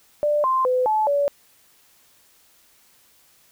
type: tone with pitch steps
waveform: sine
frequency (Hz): 592 / 1045 / 506 / 863 / 571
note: D5 / C6 / B4 / A5 / D5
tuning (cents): +14 / -2 / +42 / -34 / -49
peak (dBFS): -17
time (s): 0.23-1.28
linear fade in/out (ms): 0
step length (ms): 210
effects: white hiss -57 dBFS RMS until 3.51 s